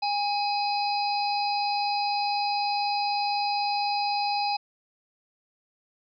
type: harmonic tone with a mistuned harmonic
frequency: 818 Hz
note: G#5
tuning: 26 cents flat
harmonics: 1 / 3 / 5 / 6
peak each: -25 / -35 / -35 / -33 dBFS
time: 0.02-4.57 s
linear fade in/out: 10 ms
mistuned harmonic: 3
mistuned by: +53 cents
effects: none